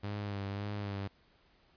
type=tone with vibrato; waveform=sawtooth; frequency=101.1 Hz; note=G#2; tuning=46 cents flat; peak=-32 dBFS; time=0.03-1.08 s; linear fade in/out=10 ms; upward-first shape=sine; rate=1.8 Hz; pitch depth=40 cents each way; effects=pink hiss -67 dBFS RMS until 1.76 s + resampled to 11025 Hz